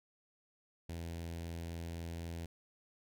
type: tone with notch filter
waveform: sawtooth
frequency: 83.9 Hz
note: E2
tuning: 31 cents sharp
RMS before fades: -43 dBFS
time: 0.89-2.46 s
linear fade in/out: 5 ms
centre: 1200 Hz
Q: 1.4
effects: none